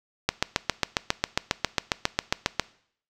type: click train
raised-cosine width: 0.2 ms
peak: -3 dBFS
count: 18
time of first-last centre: 0.29-2.597 s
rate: 7.37 Hz
effects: noise-tail reverb RT60 0.6 s tail -20 dB re dry